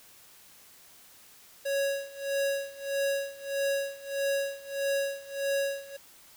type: tone with tremolo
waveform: square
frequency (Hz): 554.4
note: C#5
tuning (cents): 0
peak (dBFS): -26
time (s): 1.65-5.97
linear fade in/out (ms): 10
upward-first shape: sine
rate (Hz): 1.6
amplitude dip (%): 90
effects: white hiss -55 dBFS RMS until 6.36 s